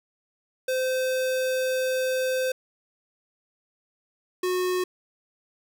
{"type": "tone pair in turn", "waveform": "square", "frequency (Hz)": [516, 364.9], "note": ["C5", "F#4"], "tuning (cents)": [-24, -24], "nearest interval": "tritone", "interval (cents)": 600, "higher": "first", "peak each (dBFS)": -24, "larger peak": "neither", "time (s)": [[0.68, 2.52], [4.43, 4.84]], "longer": "first", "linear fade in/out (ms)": 5, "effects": ["9-bit"]}